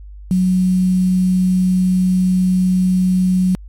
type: tone with quantisation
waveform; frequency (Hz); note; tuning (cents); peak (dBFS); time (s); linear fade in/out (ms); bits
sine; 184.3; F#3; -7; -11; 0.31-3.55; 0; 6
effects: added 50 Hz sine -32 dBFS peak until 3.68 s + MP3 64 kbps